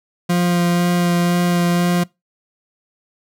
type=tone with vibrato; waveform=40% pulse; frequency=174.8 Hz; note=F3; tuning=2 cents sharp; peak=-13 dBFS; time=0.29-2.04 s; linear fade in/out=10 ms; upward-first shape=sine; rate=2 Hz; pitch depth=11 cents each way; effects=noise-tail reverb RT60 0.2 s tail -23 dB re dry